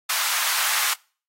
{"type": "high-pass noise", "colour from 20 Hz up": "pink", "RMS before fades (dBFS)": -23, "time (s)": [0.09, 0.94], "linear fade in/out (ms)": 10, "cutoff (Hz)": 970, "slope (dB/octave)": 24, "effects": ["noise-tail reverb RT60 0.4 s tail -25 dB re dry", "AAC 48 kbps"]}